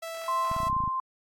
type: tone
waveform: sawtooth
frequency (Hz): 659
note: E5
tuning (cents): -1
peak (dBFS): -31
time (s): 0.02-0.69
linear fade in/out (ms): 10
type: tone with tremolo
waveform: sine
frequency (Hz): 1046.5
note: C6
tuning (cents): 0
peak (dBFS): -24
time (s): 0.28-1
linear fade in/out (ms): 2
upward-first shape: sine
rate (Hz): 2.7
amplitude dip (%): 30
type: clicks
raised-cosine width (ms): 5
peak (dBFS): -24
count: 11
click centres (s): 0.515 / 0.565 / 0.603 / 0.633 / 0.669 / 0.699 / 0.729 / 0.766 / 0.804 / 0.838 / 0.877
effects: AAC 64 kbps